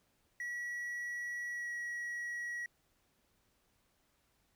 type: tone with pitch glide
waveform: triangle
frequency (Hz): 1931 to 1916.6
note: B6 to A#6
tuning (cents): -39 to +48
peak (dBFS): -36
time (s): 0.4-2.66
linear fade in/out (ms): 2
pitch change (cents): -13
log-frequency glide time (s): 1.52-1.7
effects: pink hiss -75 dBFS RMS until 4.55 s